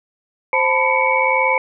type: tone cluster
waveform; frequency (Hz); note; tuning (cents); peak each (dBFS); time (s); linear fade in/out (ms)
sine; 523 / 884 / 1000 / 2201 / 2282; C5 / A5 / B5 / C#7 / C#7; -1 / +8 / +21 / -13 / +50; -20; 0.53-1.58; 2
effects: none